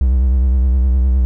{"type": "tone with vibrato", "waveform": "triangle", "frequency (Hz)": 64, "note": "C2", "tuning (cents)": -38, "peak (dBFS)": -8, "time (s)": [0.01, 1.25], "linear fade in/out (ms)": 0, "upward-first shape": "triangle", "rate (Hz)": 9.7, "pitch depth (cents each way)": 100, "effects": []}